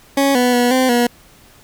20% pulse tone with pitch steps, 276.8 / 247.2 / 243.6 / 258.3 / 240.6 Hz, C#4 / B3 / B3 / C4 / B3, -2 / +2 / -24 / -22 / -45 cents, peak -7 dBFS, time 0.17-1.07 s, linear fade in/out 5 ms, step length 180 ms, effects pink hiss -47 dBFS RMS until 1.63 s

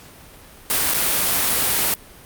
white noise with dropouts, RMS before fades -19 dBFS, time 0.7-1.94 s, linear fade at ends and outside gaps 1 ms, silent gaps 0.938-0.943 s, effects pink hiss -44 dBFS RMS until 2.25 s + Opus 48 kbps

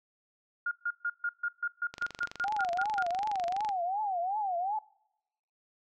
sine tone bursts, 1419 Hz, F6, 27 cents sharp, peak -28 dBFS, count 13, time 0.66-3.029 s, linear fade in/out 5 ms, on 53 ms, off 140 ms
click train, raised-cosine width 0.2 ms, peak -23 dBFS, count 43, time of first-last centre 1.94-3.69 s, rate 24 Hz
sine tone with vibrato, 769 Hz, G5, 33 cents flat, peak -29 dBFS, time 2.44-4.79 s, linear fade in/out 5 ms, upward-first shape triangle, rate 2.7 Hz, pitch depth 230 cents each way
effects noise-tail reverb RT60 0.9 s tail -25 dB re dry

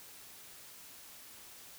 silence, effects white hiss -53 dBFS RMS until 1.78 s

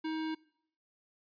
square tone, 316.4 Hz, D#4, 29 cents sharp, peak -34 dBFS, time 0.04-0.35 s, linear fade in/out 10 ms, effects noise-tail reverb RT60 0.7 s tail -23 dB re dry + resampled to 11025 Hz

